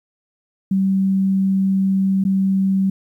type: tone with dropouts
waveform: sine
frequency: 192.5 Hz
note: G3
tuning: 31 cents flat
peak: -14 dBFS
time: 0.71-2.9 s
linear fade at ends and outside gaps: 5 ms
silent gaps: 2.24-2.25 s
effects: 9-bit

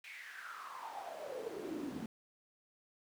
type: noise with high-pass filter sweep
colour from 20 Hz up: brown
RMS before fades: -45 dBFS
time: 0.04-2.06 s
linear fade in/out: 2 ms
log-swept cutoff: 2400 to 220 Hz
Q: 7.3
effects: none

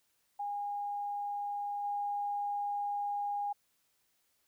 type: tone with level steps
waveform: sine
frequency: 816 Hz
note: G#5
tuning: 31 cents flat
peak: -34 / -32 dBFS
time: 0.39-3.53 s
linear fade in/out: 10 ms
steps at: 1.83 s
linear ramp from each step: 20 ms
effects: white hiss -75 dBFS RMS until 4.47 s

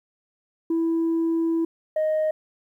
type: tone pair in turn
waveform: sine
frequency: 329.6 / 622.2 Hz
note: E4 / D#5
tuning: 0 / 0 cents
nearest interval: major seventh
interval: 1100 cents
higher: second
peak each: -18 dBFS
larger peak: neither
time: 0.7-1.65 / 1.96-2.31 s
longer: first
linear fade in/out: 5 ms
effects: tanh soft clip ceiling -18 dBFS + 10-bit

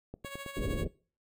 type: click train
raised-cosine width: 2 ms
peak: -28 dBFS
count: 4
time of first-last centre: 0.14-0.463 s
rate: 9.29 Hz
type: tone with tremolo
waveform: 10% pulse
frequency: 555 Hz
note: C#5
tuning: 2 cents sharp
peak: -31 dBFS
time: 0.24-0.85 s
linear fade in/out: 20 ms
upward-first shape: sine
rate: 13 Hz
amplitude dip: 55%
type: low-pass noise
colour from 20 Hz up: pink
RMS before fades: -33 dBFS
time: 0.56-0.88 s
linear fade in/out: 10 ms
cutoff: 560 Hz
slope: 48 dB/octave
effects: noise-tail reverb RT60 0.4 s tail -22 dB re dry

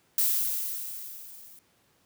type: noise with level ramp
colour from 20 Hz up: violet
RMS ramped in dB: -23 to -51 dBFS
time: 0.18-1.59 s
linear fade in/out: 2 ms
effects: pink hiss -66 dBFS RMS until 2.05 s + high-pass 100 Hz 12 dB/octave

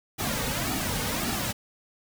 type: noise with flanger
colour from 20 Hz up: pink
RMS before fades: -29 dBFS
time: 0.18-1.53 s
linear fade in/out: 20 ms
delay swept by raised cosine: 1.9 to 3 ms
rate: 1.8 Hz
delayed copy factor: -0.65
effects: none

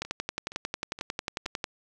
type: two click trains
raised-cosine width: 0.2 ms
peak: -24 / -13 dBFS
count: 4 / 19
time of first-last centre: 0.05-1.458 / 0.02-1.642 s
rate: 2.13 / 11.1 Hz
effects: none

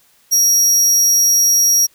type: tone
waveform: 40% pulse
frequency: 5670 Hz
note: F8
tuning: 25 cents sharp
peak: -9 dBFS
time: 0.31-1.87 s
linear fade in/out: 20 ms
effects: white hiss -54 dBFS RMS until 1.94 s

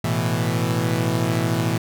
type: chord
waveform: sawtooth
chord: A suspended second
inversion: none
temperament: equal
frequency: 110 / 123.47 / 164.81 Hz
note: A2 / B2 / E3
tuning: 0 / 0 / 0 cents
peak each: -20 dBFS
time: 0.04-1.78 s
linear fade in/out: 5 ms
effects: none

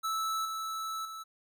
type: tone with level steps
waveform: square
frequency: 1312 Hz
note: E6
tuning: 9 cents flat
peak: -31 / -35 / -41 dBFS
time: 0.03-1.24 s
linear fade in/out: 20 ms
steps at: 0.45 / 1.05 s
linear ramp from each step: 2 ms
effects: none

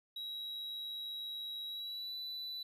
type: tone with pitch glide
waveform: triangle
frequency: 3862 to 3977 Hz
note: B7 to B7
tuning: -39 to +11 cents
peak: -39 dBFS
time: 0.16-2.63 s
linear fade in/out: 5 ms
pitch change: +50 cents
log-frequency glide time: 1.67-2.16 s
effects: none

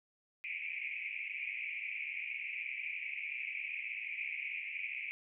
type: band-pass noise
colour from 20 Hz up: white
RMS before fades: -41 dBFS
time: 0.44-5.11 s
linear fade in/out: 0 ms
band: 2200 to 2500 Hz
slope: 96 dB/octave
effects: none

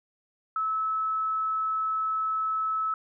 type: tone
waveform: sine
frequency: 1300 Hz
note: E6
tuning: 24 cents flat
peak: -25 dBFS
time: 0.56-2.94 s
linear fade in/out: 2 ms
effects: none

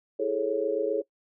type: chord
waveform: sine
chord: A major seventh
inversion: second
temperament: just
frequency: 330 / 412.5 / 440 / 550 Hz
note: E4 / G#4 / A4 / C#5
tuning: +2 / -12 / 0 / -14 cents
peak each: -34 / -30 / -28 / -29 dBFS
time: 0.19-1.02 s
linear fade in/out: 10 ms
effects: noise-tail reverb RT60 0.1 s tail -20 dB re dry

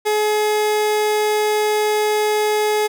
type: tone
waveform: 30% pulse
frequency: 423.8 Hz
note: G#4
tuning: 35 cents sharp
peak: -13 dBFS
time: 0.05-2.88 s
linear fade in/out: 20 ms
effects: none

